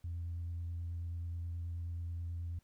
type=tone with vibrato; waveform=sine; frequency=85.2 Hz; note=F2; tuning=42 cents flat; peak=-36 dBFS; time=0.04-2.59 s; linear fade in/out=5 ms; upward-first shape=sine; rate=9.3 Hz; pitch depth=13 cents each way; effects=tanh soft clip ceiling -34 dBFS + pink hiss -75 dBFS RMS until 2.63 s